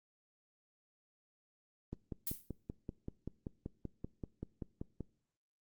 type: click train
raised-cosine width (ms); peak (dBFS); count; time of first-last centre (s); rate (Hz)
3; -28; 17; 1.93-5.007; 5.2
type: noise with exponential decay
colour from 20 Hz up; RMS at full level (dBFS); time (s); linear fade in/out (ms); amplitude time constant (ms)
violet; -34; 2.27-2.49; 0; 46
effects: noise-tail reverb RT60 0.6 s tail -24 dB re dry + Opus 24 kbps